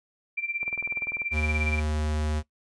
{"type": "tone with tremolo", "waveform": "sine", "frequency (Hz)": 2358, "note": "D7", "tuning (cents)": 6, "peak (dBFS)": -25, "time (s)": [0.37, 1.8], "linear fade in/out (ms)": 10, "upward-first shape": "sine", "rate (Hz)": 17, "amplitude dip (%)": 85}
{"type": "click train", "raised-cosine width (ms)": 1, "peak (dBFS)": -28, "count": 13, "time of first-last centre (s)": [0.63, 1.218], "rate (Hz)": 20.4}
{"type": "tone", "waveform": "square", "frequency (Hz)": 76.2, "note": "D#2", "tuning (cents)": -36, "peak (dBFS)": -26, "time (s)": [1.31, 2.43], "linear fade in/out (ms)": 50}
{"effects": ["noise-tail reverb RT60 0.1 s tail -18 dB re dry", "resampled to 22050 Hz"]}